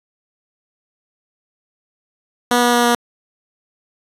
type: tone with pitch steps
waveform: 10% pulse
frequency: 243.1 / 241.7 / 240.3 / 238.9 Hz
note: B3 / B3 / B3 / A#3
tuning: -27 / -37 / -47 / +43 cents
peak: -4 dBFS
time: 2.51-2.95 s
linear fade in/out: 2 ms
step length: 110 ms
effects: resampled to 32000 Hz + 7-bit